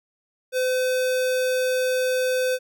square tone, 510 Hz, C5, 44 cents flat, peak -21 dBFS, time 0.52-2.59 s, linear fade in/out 50 ms, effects none

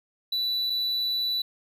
triangle tone pair in turn, 3962 / 3962 Hz, B7 / B7, +5 / +5 cents, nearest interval unison, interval 0 cents, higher neither, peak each -23 dBFS, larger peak neither, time 0.32-0.7 / 0.7-1.42 s, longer second, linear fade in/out 5 ms, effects none

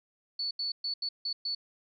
sine tone bursts at uneven times, 4451 Hz, C#8, 6 cents sharp, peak -30 dBFS, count 6, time 0.39-0.51 / 0.59-0.72 / 0.84-0.94 / 1.02-1.09 / 1.25-1.33 / 1.45-1.55 s, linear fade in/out 5 ms, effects none

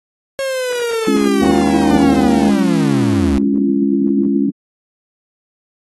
45% pulse linear sweep, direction down, 547 to 64.7 Hz, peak -17 dBFS, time 0.39-3.38 s, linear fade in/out 0 ms
sine chord, Db major, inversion second, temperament equal with one note detuned, 207.7 / 277.2 / 340.7 Hz, Ab3 / Db4 / F4, 0 / 0 / -43 cents, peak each -16 / -15 / -20 dBFS, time 1.07-4.5 s, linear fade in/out 10 ms
harmonic tone, 79.2 Hz, D#2, 31 cents sharp, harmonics 1 / 2 / 3 / 4 / 5 / 6 / 7 / 9 / 10, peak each -29 / -27 / -23 / -23 / -28 / -23 / -29 / -25 / -23 dBFS, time 1.41-2.51 s, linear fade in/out 20 ms
effects AAC 32 kbps

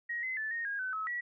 sine tone with pitch steps, 1889 / 2045 / 1749 / 1855 / 1632 / 1516 / 1290 / 1932 Hz, A#6 / C7 / A6 / A#6 / G#6 / F#6 / E6 / B6, +22 / -40 / -11 / -9 / -31 / +42 / -38 / -39 cents, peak -33 dBFS, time 0.09-1.21 s, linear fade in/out 10 ms, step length 140 ms, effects none

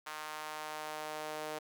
sawtooth tone with high-pass filter sweep, 153.7 Hz, D#3, 21 cents flat, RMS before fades -42 dBFS, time 0.06-1.59 s, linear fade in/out 10 ms, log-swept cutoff 1100 to 530 Hz, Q 1.6, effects none

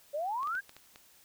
sine exponential sweep, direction up, 556 to 1660 Hz, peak -31 dBFS, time 0.13-0.61 s, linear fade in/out 20 ms
clicks, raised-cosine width 0.2 ms, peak -32 dBFS, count 6, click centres 0.431 / 0.473 / 0.552 / 0.694 / 0.766 / 0.959 s
effects white hiss -61 dBFS RMS until 1.24 s

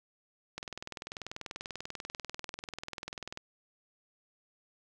click train, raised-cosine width 0.2 ms, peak -22 dBFS, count 58, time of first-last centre 0.58-3.374 s, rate 20.4 Hz, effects none

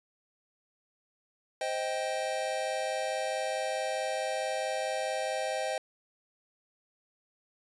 square chord, C minor, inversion none, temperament just, 523.3 / 627.9 / 784.9 Hz, C5 / Eb5 / G5, 0 / +16 / +2 cents, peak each -36 / -35 / -36 dBFS, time 1.61-5.78 s, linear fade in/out 2 ms, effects resampled to 24000 Hz

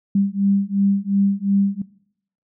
sine beating tone pair, 196.9 / 199.7 Hz, G3 / G3, +8 / +32 cents, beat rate 2.8 Hz, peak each -19 dBFS, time 0.15-1.82 s, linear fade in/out 5 ms, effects noise-tail reverb RT60 0.7 s tail -20 dB re dry

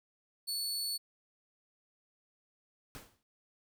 sawtooth tone, 4435 Hz, C#8, in tune, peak -31 dBFS, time 0.47-0.98 s, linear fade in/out 20 ms
pink noise with exponential decay, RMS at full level -45 dBFS, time 2.95-3.23 s, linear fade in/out 0 ms, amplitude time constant 60 ms
effects none

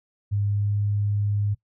sine tone with pitch glide, 101.9 to 102.73 Hz, G#2 to G#2, -32 to -18 cents, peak -21 dBFS, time 0.31-1.55 s, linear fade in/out 20 ms, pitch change +14 cents, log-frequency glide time 0.47-0.71 s, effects noise-tail reverb RT60 0.1 s tail -19 dB re dry

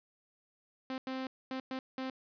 sawtooth tone bursts at uneven times, 261.6 Hz, C4, in tune, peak -32 dBFS, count 5, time 0.9-0.98 / 1.07-1.27 / 1.51-1.6 / 1.71-1.79 / 1.98-2.1 s, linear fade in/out 2 ms, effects resampled to 11025 Hz + 12-bit

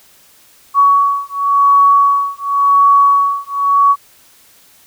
sine beating tone pair, 1124 / 1124.92 Hz, C#6 / C#6, +24 / +25 cents, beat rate 0.92 Hz, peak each -11 dBFS, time 0.74-3.96 s, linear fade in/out 50 ms, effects white hiss -47 dBFS RMS until 4.86 s

